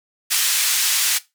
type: band-pass noise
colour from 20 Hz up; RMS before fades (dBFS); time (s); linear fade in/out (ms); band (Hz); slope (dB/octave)
white; -19; 0.3-1.19; 20; 1800 to 11000; 12
effects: noise-tail reverb RT60 0.2 s tail -17 dB re dry